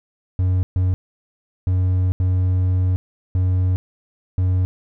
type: tone bursts at uneven times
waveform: triangle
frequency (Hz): 92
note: F#2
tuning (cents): -9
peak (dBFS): -13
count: 6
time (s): 0.39-0.63 / 0.76-0.94 / 1.67-2.12 / 2.2-2.96 / 3.35-3.76 / 4.38-4.65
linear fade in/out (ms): 0
effects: none